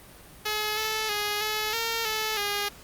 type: tone with pitch steps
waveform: 5% pulse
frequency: 425.5 / 435.6 / 415.4 / 428.9 / 457.7 / 434.6 / 408.9 Hz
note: G#4 / A4 / G#4 / A4 / A#4 / A4 / G#4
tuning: +42 / -17 / 0 / -44 / -32 / -21 / -27 cents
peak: -15 dBFS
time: 0.45-2.69 s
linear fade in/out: 10 ms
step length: 320 ms
effects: pink hiss -49 dBFS RMS until 2.83 s + Opus 32 kbps